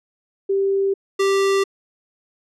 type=tone pair in turn; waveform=sine / square; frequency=392 / 392 Hz; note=G4 / G4; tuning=0 / 0 cents; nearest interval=unison; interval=0 cents; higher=neither; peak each=-16 dBFS; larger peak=neither; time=0.49-0.94 / 1.19-1.64 s; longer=neither; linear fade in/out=10 ms; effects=low-pass 8000 Hz 12 dB/octave